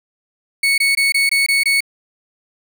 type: tone bursts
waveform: 35% pulse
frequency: 2216 Hz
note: C#7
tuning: 1 cent flat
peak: -11 dBFS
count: 7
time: 0.63-1.806 s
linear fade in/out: 5 ms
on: 150 ms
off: 21 ms
effects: none